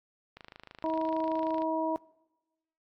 click train, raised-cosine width 0.3 ms, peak -30 dBFS, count 34, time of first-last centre 0.37-1.62 s, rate 26.4 Hz
harmonic tone, 320 Hz, D#4, 49 cents sharp, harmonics 1 / 2 / 3, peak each -32 / -32 / -32 dBFS, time 0.84-1.96 s, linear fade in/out 0 ms
effects noise-tail reverb RT60 1.0 s tail -22 dB re dry + AAC 64 kbps

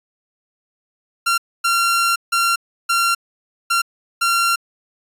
sawtooth tone bursts at uneven times, 1374 Hz, F6, 29 cents flat, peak -11 dBFS, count 6, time 1.26-1.38 / 1.64-2.16 / 2.32-2.56 / 2.89-3.15 / 3.7-3.82 / 4.21-4.56 s, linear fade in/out 10 ms, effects resampled to 32000 Hz

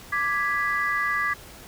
sine chord, G# diminished, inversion second, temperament equal, 1174.7 / 1661.2 / 1975.5 Hz, D6 / G#6 / B6, 0 / 0 / 0 cents, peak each -26 dBFS, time 0.12-1.34 s, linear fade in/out 10 ms, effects tanh soft clip ceiling -14 dBFS + pink hiss -45 dBFS RMS until 1.67 s

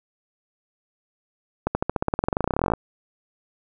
accelerating click train, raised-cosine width 1 ms, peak -7 dBFS, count 27, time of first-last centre 1.67-2.736 s, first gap 80 ms, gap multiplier 0.94, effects none

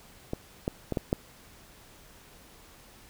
clicks, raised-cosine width 2 ms, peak -17 / -14 / -16 / -14 / -11 dBFS, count 5, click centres 0.334 / 0.679 / 0.923 / 0.972 / 1.129 s, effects pink hiss -54 dBFS RMS until 3.09 s

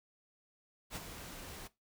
pink noise with ADSR envelope, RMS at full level -40 dBFS, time 0.9-1.68 s, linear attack 63 ms, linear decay 23 ms, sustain -8 dB, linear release 14 ms, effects noise-tail reverb RT60 0.2 s tail -18 dB re dry

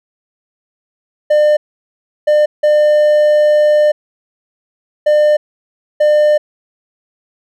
triangle tone bursts at uneven times, 600 Hz, D5, 37 cents sharp, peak -5 dBFS, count 5, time 1.3-1.57 / 2.27-2.46 / 2.63-3.92 / 5.06-5.37 / 6-6.38 s, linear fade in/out 10 ms, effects none

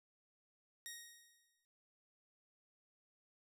10% pulse tone with exponential decay, 1874 Hz, A#6, 9 cents sharp, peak -36 dBFS, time 0.86-1.65 s, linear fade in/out 0 ms, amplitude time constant 170 ms, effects none

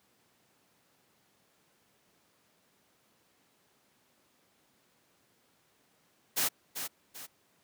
white noise with echo, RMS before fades -29 dBFS, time 6.36-6.49 s, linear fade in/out 20 ms, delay 390 ms, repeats 2, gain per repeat -8 dB, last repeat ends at 7.27 s, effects pink hiss -69 dBFS RMS until 7.63 s + high-pass 150 Hz 12 dB/octave

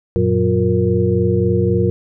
sine tone cluster, 92.5 / 116.2 / 183.8 / 356.7 / 466.2 Hz, F#2 / A#2 / F#3 / F4 / A#4, 0 / -5 / -11 / +37 / 0 cents, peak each -19 dBFS, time 0.16-1.9 s, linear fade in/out 0 ms, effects none

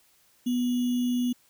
sine tone with sample-and-hold, 245.9 Hz, B3, 7 cents flat, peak -23 dBFS, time 0.46-1.33 s, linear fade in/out 10 ms, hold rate 3150 Hz, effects white hiss -63 dBFS RMS until 1.49 s

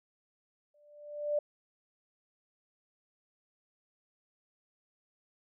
sine tone with exponential growth, 590 Hz, D5, 8 cents sharp, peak -25 dBFS, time 0.74-1.39 s, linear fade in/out 5 ms, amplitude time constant 140 ms, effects none

